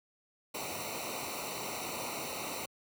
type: noise with comb filter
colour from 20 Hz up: pink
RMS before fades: -39 dBFS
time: 0.54-2.66 s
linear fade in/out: 10 ms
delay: 0.6 ms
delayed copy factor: -0.9
effects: high-pass 80 Hz 12 dB/octave